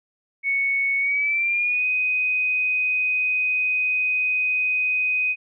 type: tone with pitch glide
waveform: sine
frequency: 2217 to 2503 Hz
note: C#7 to D#7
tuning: 0 to +10 cents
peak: -19 dBFS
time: 0.43-5.36 s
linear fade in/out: 50 ms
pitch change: +210 cents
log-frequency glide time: 0.99-1.85 s
effects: none